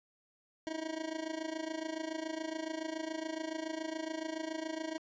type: tone with amplitude modulation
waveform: 25% pulse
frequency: 318.6 Hz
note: D#4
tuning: 41 cents sharp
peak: -30 dBFS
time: 0.67-4.98 s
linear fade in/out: 0 ms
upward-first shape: sine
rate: 27.1 Hz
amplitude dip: 80%
effects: resampled to 16000 Hz